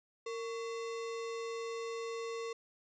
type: tone with sample-and-hold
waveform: sine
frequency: 459.5 Hz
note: A#4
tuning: 25 cents flat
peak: -37 dBFS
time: 0.26-2.53 s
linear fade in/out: 5 ms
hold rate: 1575 Hz
effects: resampled to 16000 Hz